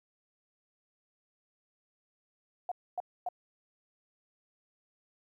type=tone bursts; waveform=sine; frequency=720 Hz; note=F#5; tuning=47 cents flat; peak=-31 dBFS; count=3; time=2.69-3.288 s; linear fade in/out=2 ms; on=26 ms; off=260 ms; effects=12-bit